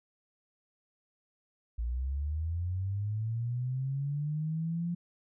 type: linear sweep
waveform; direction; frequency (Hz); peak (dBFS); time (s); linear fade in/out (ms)
sine; up; 55.8 to 174.61; -30; 1.78-4.95; 10
effects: none